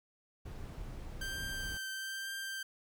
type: noise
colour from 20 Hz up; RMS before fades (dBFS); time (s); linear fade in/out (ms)
brown; -44; 0.45-1.78; 10
type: tone with vibrato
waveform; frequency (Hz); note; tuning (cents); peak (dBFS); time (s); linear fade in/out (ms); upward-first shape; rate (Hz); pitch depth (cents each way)
sawtooth; 1568; G6; 0; -35; 1.21-2.63; 5; triangle; 1.1; 17
effects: none